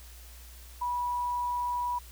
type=tone; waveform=sine; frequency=976 Hz; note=B5; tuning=21 cents flat; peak=-28 dBFS; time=0.81-1.99 s; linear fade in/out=10 ms; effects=added 60 Hz sine -47 dBFS peak until 2.11 s + white hiss -53 dBFS RMS until 2.11 s